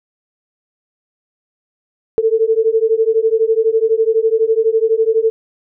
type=beating tone pair; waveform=sine; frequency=440.6 / 452.6 Hz; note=A4 / A4; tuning=+2 / +49 cents; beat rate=12 Hz; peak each=-14 dBFS; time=2.18-5.3 s; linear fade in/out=0 ms; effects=none